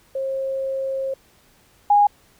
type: tone pair in turn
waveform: sine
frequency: 536 / 821.2 Hz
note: C5 / G#5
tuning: +42 / -20 cents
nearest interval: perfect fifth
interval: 738 cents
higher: second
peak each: -22 / -11 dBFS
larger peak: second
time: 0.15-1.14 / 1.9-2.07 s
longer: first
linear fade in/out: 5 ms
effects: pink hiss -56 dBFS RMS until 2.39 s